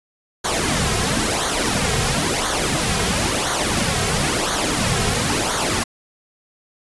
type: noise with flanger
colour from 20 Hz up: pink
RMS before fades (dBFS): -20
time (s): 0.44-5.84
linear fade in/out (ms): 10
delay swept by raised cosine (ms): 0.38 to 3.48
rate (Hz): 0.98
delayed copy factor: -0.65
effects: resampled to 24000 Hz